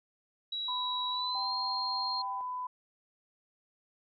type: tone with pitch glide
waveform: sine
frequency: 3887 to 4214 Hz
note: B7 to C8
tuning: -28 to +12 cents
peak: -33 dBFS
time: 0.52-2.22 s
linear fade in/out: 5 ms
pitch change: +140 cents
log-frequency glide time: 1.1-1.54 s
type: tone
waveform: sine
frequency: 1001 Hz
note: B5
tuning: 23 cents sharp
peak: -34 dBFS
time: 0.68-2.67 s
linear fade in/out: 5 ms
type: tone with tremolo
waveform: sine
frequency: 784 Hz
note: G5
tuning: in tune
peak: -38 dBFS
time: 1.35-2.41 s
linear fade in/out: 0 ms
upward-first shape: triangle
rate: 3.5 Hz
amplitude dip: 30%
effects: none